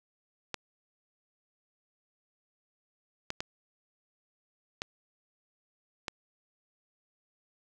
clicks, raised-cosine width 0.2 ms, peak -16 dBFS, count 5, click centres 0.543 / 3.304 / 3.405 / 4.819 / 6.082 s, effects none

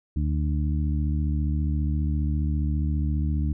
harmonic tone, 74.8 Hz, D2, 32 cents sharp, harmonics 1 / 2 / 3 / 4, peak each -23 / -29 / -33 / -35 dBFS, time 0.16-3.53 s, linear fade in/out 5 ms, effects none

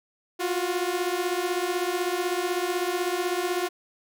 sawtooth beating tone pair, 349.2 / 365.2 Hz, F4 / F#4, 0 / -23 cents, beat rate 16 Hz, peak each -24 dBFS, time 0.39-3.69 s, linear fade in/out 20 ms, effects none

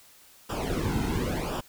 brown noise with flanger, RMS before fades -29 dBFS, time 0.49-1.61 s, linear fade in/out 10 ms, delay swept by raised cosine 0.47 to 1.77 ms, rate 0.94 Hz, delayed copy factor -0.8, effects white hiss -55 dBFS RMS until 1.68 s

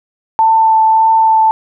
sine tone with vibrato, 887 Hz, A5, 14 cents sharp, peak -6 dBFS, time 0.39-1.51 s, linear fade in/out 0 ms, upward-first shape triangle, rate 1.7 Hz, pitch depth 13 cents each way, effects none

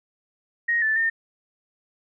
sine tone with pitch steps, 1873 / 1756 / 1817 Hz, A#6 / A6 / A#6, +8 / -4 / -45 cents, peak -19 dBFS, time 0.68-1.1 s, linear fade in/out 10 ms, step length 140 ms, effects none

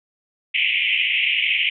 pink band-pass noise, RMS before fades -20 dBFS, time 0.54-1.7 s, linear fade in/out 10 ms, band 2100 to 3100 Hz, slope 96 dB/octave, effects none

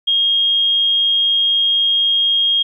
sine tone, 3248 Hz, G#7, 39 cents flat, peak -12 dBFS, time 0.07-2.63 s, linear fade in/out 10 ms, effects 9-bit

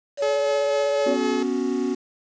sine tone with vibrato, 568 Hz, C#5, 42 cents sharp, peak -20 dBFS, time 0.17-1.17 s, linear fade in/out 50 ms, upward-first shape sine, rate 16 Hz, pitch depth 23 cents each way
sawtooth tone with tremolo, 427.6 Hz, A4, 49 cents flat, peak -20 dBFS, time 0.22-1.43 s, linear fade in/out 5 ms, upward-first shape sine, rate 4 Hz, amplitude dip 30%
triangle chord, B suspended second, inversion none, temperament equal, 246.9 / 277.2 / 370 Hz, B3 / C#4 / F#4, 0 / 0 / 0 cents, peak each -24 dBFS, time 1.06-1.95 s, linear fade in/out 10 ms
effects resampled to 16000 Hz + 7-bit

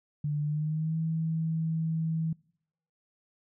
sine tone with pitch glide, 148 to 161.4 Hz, D3 to E3, +14 to -36 cents, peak -27 dBFS, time 0.24-2.33 s, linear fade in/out 5 ms, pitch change +150 cents, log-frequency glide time 0.42-0.97 s, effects noise-tail reverb RT60 0.7 s tail -25 dB re dry

